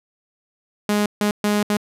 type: tone bursts at uneven times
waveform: sawtooth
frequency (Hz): 207.7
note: G#3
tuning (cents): 0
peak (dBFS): -13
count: 4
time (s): 0.89-1.06 / 1.21-1.31 / 1.44-1.63 / 1.7-1.77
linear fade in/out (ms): 2
effects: resampled to 32000 Hz